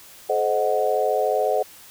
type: chord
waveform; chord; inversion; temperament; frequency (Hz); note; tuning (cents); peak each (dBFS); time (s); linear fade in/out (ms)
sine; A diminished seventh; none; equal with one note detuned; 429.2 / 523.3 / 622.3 / 740; A4 / C5 / Eb5 / Gb5; -43 / 0 / 0 / 0; -24; 0.29-1.63; 10
effects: white hiss -46 dBFS RMS until 1.9 s

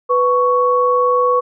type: tone pair together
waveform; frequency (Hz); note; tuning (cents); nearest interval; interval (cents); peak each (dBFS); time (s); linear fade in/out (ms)
sine; 495.8 / 1113; B4 / C#6; +7 / +7; octave + major second; 1400; -14; 0.09-1.41; 20
effects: none

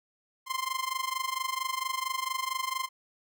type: tone with amplitude modulation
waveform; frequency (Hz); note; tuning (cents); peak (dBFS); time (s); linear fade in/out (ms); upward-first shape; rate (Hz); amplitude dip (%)
sawtooth; 1046.5; C6; 0; -23; 0.46-2.89; 50; sine; 24.4; 85
effects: none

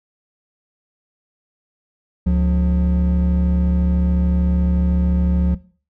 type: tone pair together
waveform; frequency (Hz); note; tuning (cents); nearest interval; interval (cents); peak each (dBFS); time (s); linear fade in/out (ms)
triangle; 71 / 179.28; C#2 / F3; +42 / +46; octave + major third; 1604; -13; 2.26-5.55; 10
effects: noise-tail reverb RT60 0.4 s tail -19 dB re dry + tanh soft clip ceiling -9 dBFS

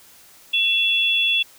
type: tone pair together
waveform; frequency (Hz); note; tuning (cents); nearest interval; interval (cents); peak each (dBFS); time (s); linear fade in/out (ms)
sine; 2696 / 3397; E7 / G#7; +38 / +38; major third; 400; -19; 0.53-1.43; 10
effects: white hiss -49 dBFS RMS until 1.58 s

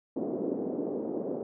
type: band-pass noise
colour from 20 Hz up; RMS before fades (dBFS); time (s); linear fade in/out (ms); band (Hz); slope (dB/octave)
pink; -33; 0.16-1.43; 2; 240 to 510; 24
effects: none

